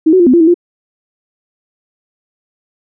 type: tone with pitch steps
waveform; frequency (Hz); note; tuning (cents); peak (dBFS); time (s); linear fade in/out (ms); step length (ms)
sine; 317.1 / 372.9 / 347 / 253.9 / 342.3 / 321.4 / 348.9; D#4 / F#4 / F4 / B3 / F4 / E4 / F4; +33 / +14 / -11 / +48 / -35 / -44 / -2; -4; 0.06-0.543; 10; 69
effects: none